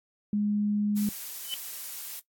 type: tone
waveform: sine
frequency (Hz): 207.5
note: G#3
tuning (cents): -1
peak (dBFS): -24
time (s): 0.33-1.09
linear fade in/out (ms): 2
type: noise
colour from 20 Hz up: blue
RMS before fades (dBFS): -38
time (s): 0.96-2.2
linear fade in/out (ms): 10
type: tone with exponential growth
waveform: sine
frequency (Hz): 3025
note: F#7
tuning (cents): +38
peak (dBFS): -25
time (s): 1.42-1.54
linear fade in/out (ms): 0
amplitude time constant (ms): 25
effects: noise-tail reverb RT60 0.1 s tail -17 dB re dry + AAC 64 kbps